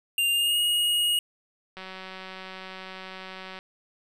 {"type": "tone with pitch glide", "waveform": "square", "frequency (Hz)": [2794, 2878], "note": ["F7", "F#7"], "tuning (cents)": [0, -49], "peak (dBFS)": -22, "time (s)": [0.18, 1.19], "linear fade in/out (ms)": 2, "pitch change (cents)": 51, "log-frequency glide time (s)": [0.31, 0.6]}
{"type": "click train", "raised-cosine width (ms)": 0.3, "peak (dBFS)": -24, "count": 343, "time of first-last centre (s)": [1.77, 3.589], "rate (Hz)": 188}
{"effects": []}